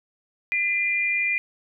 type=tone pair together; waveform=sine; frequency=2020 / 2402 Hz; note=B6 / D7; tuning=+39 / +38 cents; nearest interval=minor third; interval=299 cents; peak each=-26 / -22 dBFS; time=0.52-1.38 s; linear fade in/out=0 ms; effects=none